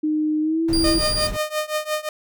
sine tone with pitch glide, 306.8 to 328.8 Hz, D#4 to E4, -24 to -4 cents, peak -18 dBFS, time 0.03-0.99 s, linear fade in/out 10 ms, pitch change +120 cents, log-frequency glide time 0.41-0.63 s
brown noise, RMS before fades -27 dBFS, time 0.68-1.37 s, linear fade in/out 5 ms
35% pulse tone, 4782 Hz, D8, 30 cents sharp, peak -20 dBFS, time 0.73-1.27 s, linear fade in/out 2 ms
sawtooth tone with tremolo, 612 Hz, D#5, 29 cents flat, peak -15 dBFS, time 0.84-2.09 s, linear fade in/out 2 ms, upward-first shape triangle, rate 5.7 Hz, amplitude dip 95%
effects none

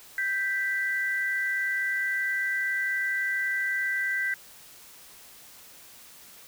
sine tone pair together, 1568 / 1975.6 Hz, G6 / B6, 0 / 0 cents, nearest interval major third, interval 400 cents, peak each -28 dBFS, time 0.18-4.34 s, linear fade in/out 2 ms, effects white hiss -50 dBFS RMS until 6.47 s

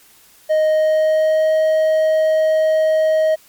triangle tone with pitch glide, 622.3 to 629.2 Hz, D#5 to D#5, 0 to +19 cents, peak -10 dBFS, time 0.49-3.36 s, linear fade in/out 20 ms, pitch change +19 cents, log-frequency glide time 0.68-1.54 s, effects white hiss -49 dBFS RMS until 3.48 s + MP3 96 kbps

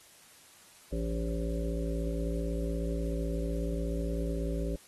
harmonic tone, 56.3 Hz, A1, 40 cents sharp, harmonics 1 / 3 / 5 / 7 / 9 / 10, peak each -32 / -37 / -39 / -40 / -42 / -42 dBFS, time 0.92-4.76 s, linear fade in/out 5 ms, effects white hiss -57 dBFS RMS until 4.87 s + AAC 32 kbps

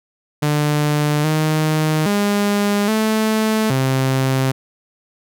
sawtooth tone with pitch steps, 148.8 / 155.4 / 204 / 218.3 / 132.4 Hz, D3 / D#3 / G#3 / A3 / C3, +23 / -2 / -31 / -13 / +21 cents, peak -11 dBFS, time 0.42-4.52 s, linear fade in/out 10 ms, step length 820 ms, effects none

